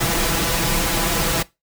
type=noise with comb filter; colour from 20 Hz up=pink; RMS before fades=-20 dBFS; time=0-1.43 s; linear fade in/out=10 ms; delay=6 ms; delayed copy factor=+0.8; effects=noise-tail reverb RT60 0.2 s tail -19 dB re dry